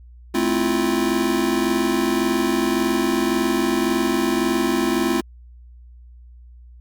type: chord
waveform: square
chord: F major seventh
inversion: first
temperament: just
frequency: 218.3 / 261.9 / 327.4 / 349.2 Hz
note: A3 / C4 / E4 / F4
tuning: -13 / +2 / -12 / 0 cents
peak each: -26 / -24 / -25 / -23 dBFS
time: 0.34-5.21 s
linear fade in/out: 10 ms
effects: added 60 Hz sine -41 dBFS peak until 6.8 s + Opus 48 kbps